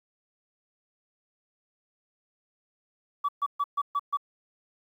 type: tone bursts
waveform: sine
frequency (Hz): 1144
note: D6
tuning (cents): -46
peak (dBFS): -22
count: 6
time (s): 3.24-4.172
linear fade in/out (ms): 10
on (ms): 47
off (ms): 130
effects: tanh soft clip ceiling -21 dBFS + 10-bit